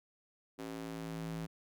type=tone with high-pass filter sweep; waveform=square; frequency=55 Hz; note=A1; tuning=in tune; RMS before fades=-42 dBFS; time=0.58-1.47 s; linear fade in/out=20 ms; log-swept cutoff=300 to 140 Hz; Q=1.9; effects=none